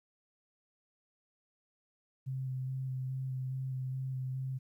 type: tone with vibrato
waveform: sine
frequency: 130.81 Hz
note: C3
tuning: in tune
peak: -34 dBFS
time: 2.26-4.59 s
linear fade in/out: 20 ms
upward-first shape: square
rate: 2.4 Hz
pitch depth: 13 cents each way
effects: 12-bit